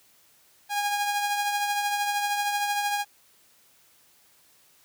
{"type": "tone with tremolo", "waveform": "sawtooth", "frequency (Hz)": 819, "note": "G#5", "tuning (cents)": -24, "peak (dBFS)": -19, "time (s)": [0.69, 3.05], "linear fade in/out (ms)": 50, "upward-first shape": "triangle", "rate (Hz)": 13, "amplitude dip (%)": 45, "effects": ["white hiss -60 dBFS RMS until 4.84 s", "high-pass 60 Hz 12 dB/octave"]}